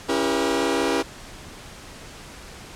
sawtooth chord, C# diminished seventh, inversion none, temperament just, 277.2 / 332.6 / 399.1 / 479 Hz, C#4 / E4 / G4 / Bb4, 0 / +16 / +31 / +47 cents, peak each -22 dBFS, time 0.08-1.03 s, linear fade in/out 20 ms, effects pink hiss -41 dBFS RMS until 2.75 s + low-pass 9000 Hz 12 dB/octave

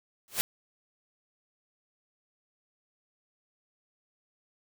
white noise with exponential growth, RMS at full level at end -23 dBFS, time 0.28-0.41 s, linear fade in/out 0 ms, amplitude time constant 27 ms, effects none

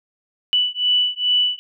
sine beating tone pair, 2967 / 2969.4 Hz, F#7 / F#7, +4 / +6 cents, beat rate 2.4 Hz, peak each -19 / -19 dBFS, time 0.53-1.59 s, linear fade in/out 0 ms, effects none

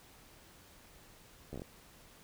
slowing click train, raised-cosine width 2 ms, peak -30 dBFS, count 6, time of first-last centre 1.53-1.619 s, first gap 13 ms, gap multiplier 1.16, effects pink hiss -59 dBFS RMS until 2.23 s

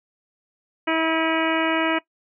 harmonic tone with a mistuned harmonic, 323.2 Hz, E4, 34 cents flat, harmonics 1 / 2 / 3 / 4 / 5 / 6 / 7 / 8 / 9, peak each -23 / -26 / -28 / -29 / -30 / -31 / -31 / -32 / -33 dBFS, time 0.87-1.99 s, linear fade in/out 10 ms, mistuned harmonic 8, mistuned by -70 cents, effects noise-tail reverb RT60 0.1 s tail -19 dB re dry

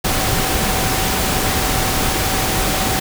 sine tone in noise, 761 Hz, F#5, 48 cents sharp, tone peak -26 dBFS, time 0.04-3 s, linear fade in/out 10 ms, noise pink, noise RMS -18 dBFS, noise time 0.04-3 s, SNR -11 dB, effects none

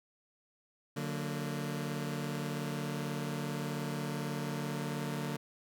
sawtooth chord, D augmented, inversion none, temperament just, 146.83 / 183.54 / 229.4 Hz, D3 / F#3 / A#3, 0 / -14 / -28 cents, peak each -33 / -38 / -36 dBFS, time 0.96-5.37 s, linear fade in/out 10 ms, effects none

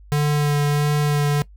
square tone with vibrato, 146.83 Hz, D3, in tune, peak -17 dBFS, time 0.12-1.42 s, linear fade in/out 0 ms, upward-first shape sine, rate 1.5 Hz, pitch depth 14 cents each way, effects noise-tail reverb RT60 0.1 s tail -20 dB re dry + added 50 Hz sine -42 dBFS peak until 1.56 s

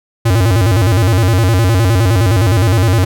square tone with vibrato, 102.7 Hz, G#2, 19 cents flat, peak -9 dBFS, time 0.25-3.05 s, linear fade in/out 10 ms, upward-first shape square, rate 9.7 Hz, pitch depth 200 cents each way, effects none

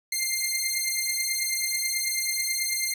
10% pulse beating tone pair, 2099 / 2108.2 Hz, C7 / C7, +5 / +13 cents, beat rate 9.2 Hz, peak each -19 dBFS, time 0.12-2.94 s, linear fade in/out 5 ms, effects none

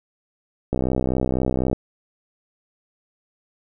click train, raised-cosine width 2 ms, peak -8 dBFS, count 65, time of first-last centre 0.73-1.73 s, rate 64 Hz, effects none

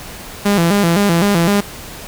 sawtooth tone with vibrato, 185 Hz, F#3, in tune, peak -7 dBFS, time 0.45-1.61 s, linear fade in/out 10 ms, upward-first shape square, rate 3.9 Hz, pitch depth 160 cents each way, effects pink hiss -32 dBFS RMS until 2.07 s

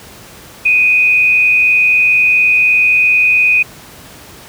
sine tone with frequency modulation, 2489 Hz, D#7, in tune, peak -7 dBFS, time 0.65-3.63 s, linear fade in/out 10 ms, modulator 103 Hz, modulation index 0.48, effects pink hiss -36 dBFS RMS until 4.48 s + high-pass 60 Hz 12 dB/octave

